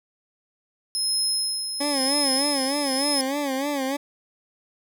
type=tone with tremolo; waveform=30% pulse; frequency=5150 Hz; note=E8; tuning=41 cents flat; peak=-17 dBFS; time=0.95-3.21 s; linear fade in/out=0 ms; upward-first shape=sine; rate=0.96 Hz; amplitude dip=55%
type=tone with vibrato; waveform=20% pulse; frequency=277.2 Hz; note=C#4; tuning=in tune; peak=-19 dBFS; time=1.8-3.97 s; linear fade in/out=10 ms; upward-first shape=sine; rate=3.3 Hz; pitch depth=100 cents each way
effects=none